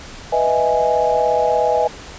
sine chord, E major seventh, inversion second, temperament equal, 493.9 / 622.3 / 659.3 / 830.6 Hz, B4 / D#5 / E5 / G#5, 0 / 0 / 0 / 0 cents, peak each -19 / -19 / -21 / -18 dBFS, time 0.32-1.88 s, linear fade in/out 10 ms, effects pink hiss -36 dBFS RMS until 2.18 s + resampled to 16000 Hz

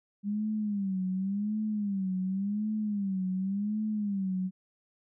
sine tone with vibrato, 200 Hz, G3, 35 cents sharp, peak -28 dBFS, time 0.23-4.51 s, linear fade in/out 50 ms, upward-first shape sine, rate 0.9 Hz, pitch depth 130 cents each way, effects none

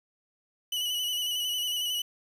40% pulse tone with vibrato, 2960 Hz, F#7, in tune, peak -27 dBFS, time 0.72-2.02 s, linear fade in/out 5 ms, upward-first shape square, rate 11 Hz, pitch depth 28 cents each way, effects 9-bit

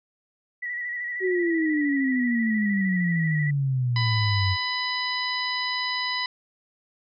sine tone with vibrato, 1940 Hz, B6, 31 cents flat, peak -28 dBFS, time 0.62-3.51 s, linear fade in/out 10 ms, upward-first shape square, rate 13 Hz, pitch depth 30 cents each way
sine exponential sweep, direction down, 380.7 to 92.5 Hz, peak -21 dBFS, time 1.2-4.57 s, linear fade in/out 50 ms
harmonic tone, 998 Hz, B5, 18 cents sharp, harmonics 1 / 2 / 3 / 4 / 5, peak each -31 / -29 / -35 / -32 / -32 dBFS, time 3.96-6.26 s, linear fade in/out 2 ms
effects none

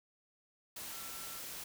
sine tone in noise, 1352 Hz, E6, 43 cents sharp, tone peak -55 dBFS, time 0.91-1.39 s, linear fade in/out 5 ms, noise white, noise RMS -45 dBFS, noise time 0.76-1.64 s, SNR -13 dB, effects none

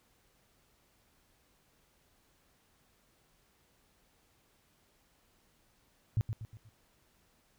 sine tone with echo, 110 Hz, A2, in tune, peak -25 dBFS, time 6.17-6.21 s, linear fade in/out 0 ms, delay 120 ms, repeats 4, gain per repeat -7 dB, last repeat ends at 6.69 s, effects pink hiss -70 dBFS RMS until 7.58 s

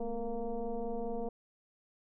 sine tone with frequency modulation, 240.4 Hz, B3, 46 cents flat, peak -33 dBFS, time 0-1.29 s, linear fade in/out 5 ms, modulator 228 Hz, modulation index 1.9, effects none

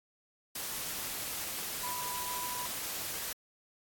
sine tone in noise, 987.8 Hz, B5, in tune, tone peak -39 dBFS, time 1.83-2.66 s, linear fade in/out 5 ms, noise white, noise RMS -38 dBFS, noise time 0.55-3.33 s, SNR -4 dB, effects AAC 64 kbps

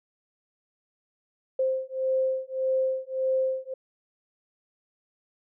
sine beating tone pair, 523 / 524.7 Hz, C5 / C5, -1 / +5 cents, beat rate 1.7 Hz, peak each -27 dBFS, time 1.59-3.74 s, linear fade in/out 5 ms, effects none

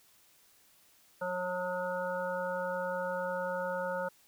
harmonic tone, 181.1 Hz, F#3, 37 cents flat, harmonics 1 / 3 / 5 / 7 / 8, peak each -44 / -34 / -39 / -43 / -40 dBFS, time 1.21-4.09 s, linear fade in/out 10 ms, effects white hiss -64 dBFS RMS until 4.27 s

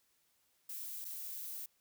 violet noise with dropouts, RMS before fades -44 dBFS, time 0.69-1.66 s, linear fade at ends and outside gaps 5 ms, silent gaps 1.046-1.05 s, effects white hiss -75 dBFS RMS until 1.8 s

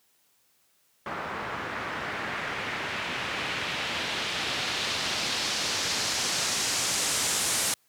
white noise with low-pass filter sweep, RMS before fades -30 dBFS, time 1.06-7.74 s, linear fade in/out 2 ms, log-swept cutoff 1300 to 9300 Hz, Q 1.3, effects white hiss -67 dBFS RMS until 7.88 s + high-pass 80 Hz 12 dB/octave

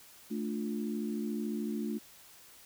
sine chord, D minor, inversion second, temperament equal with one note detuned, 220 / 293.7 / 351.9 Hz, A3 / D4 / F4, 0 / 0 / +13 cents, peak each -34 / -39 / -40 dBFS, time 0.3-1.99 s, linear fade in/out 20 ms, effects white hiss -56 dBFS RMS until 2.65 s

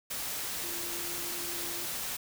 sine tone in noise, 345.3 Hz, F4, 20 cents flat, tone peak -45 dBFS, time 0.63-1.86 s, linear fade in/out 10 ms, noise white, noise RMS -36 dBFS, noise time 0.1-2.17 s, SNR -12 dB, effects none

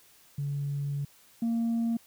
sine tone pair in turn, 142.1 / 230.9 Hz, C#3 / A#3, +43 / -16 cents, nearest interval minor sixth, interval 841 cents, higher second, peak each -28 / -23 dBFS, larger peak second, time 0.38-1.05 / 1.42-1.97 s, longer first, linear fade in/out 5 ms, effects tanh soft clip ceiling -24 dBFS + white hiss -59 dBFS RMS until 2.06 s

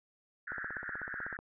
pink band-pass noise, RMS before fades -41 dBFS, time 0.47-1.37 s, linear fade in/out 5 ms, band 1400 to 1800 Hz, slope 96 dB/octave
click train, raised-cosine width 1 ms, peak -31 dBFS, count 15, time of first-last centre 0.52-1.39 s, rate 16.1 Hz
effects none

